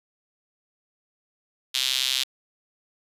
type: tone with high-pass filter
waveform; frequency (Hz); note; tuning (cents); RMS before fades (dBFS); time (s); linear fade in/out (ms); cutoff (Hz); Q
sawtooth; 130.81; C3; 0; -25; 1.74-2.24; 10; 3500; 3.2
effects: resampled to 32000 Hz